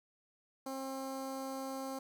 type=tone with notch filter; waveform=15% pulse; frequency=267.1 Hz; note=C4; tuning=36 cents sharp; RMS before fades=-41 dBFS; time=0.66-1.99 s; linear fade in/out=5 ms; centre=2700 Hz; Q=1.1; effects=none